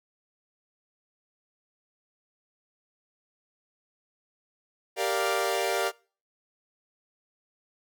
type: chord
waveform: sawtooth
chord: G minor seventh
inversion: none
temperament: equal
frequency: 392 / 466.2 / 587.3 / 698.5 Hz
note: G4 / Bb4 / D5 / F5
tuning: 0 / 0 / 0 / 0 cents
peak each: -27 dBFS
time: 4.96-5.92 s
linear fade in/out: 50 ms
effects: noise-tail reverb RT60 0.4 s tail -24 dB re dry